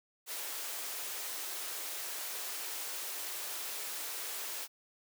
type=high-pass noise; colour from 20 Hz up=white; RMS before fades=-40 dBFS; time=0.26-4.68 s; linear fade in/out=50 ms; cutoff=350 Hz; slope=24 dB/octave; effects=none

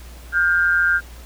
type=tone pair together; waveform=sine; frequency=1414.7 / 1587 Hz; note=F6 / G6; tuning=+22 / +21 cents; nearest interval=major second; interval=199 cents; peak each=-17 dBFS; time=0.32-1.01 s; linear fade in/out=50 ms; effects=added 60 Hz sine -37 dBFS peak until 1.25 s + pink hiss -45 dBFS RMS until 1.25 s

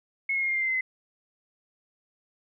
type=tone with pitch steps; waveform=sine; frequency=2180 / 2160 / 2140 / 2120 / 2101 / 2082 / 2062 / 2043 Hz; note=C#7 / C#7 / C7 / C7 / C7 / C7 / C7 / C7; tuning=-29 / -45 / +38 / +22 / +7 / -9 / -26 / -42 cents; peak=-24 dBFS; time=0.29-0.81 s; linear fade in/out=5 ms; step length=65 ms; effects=none

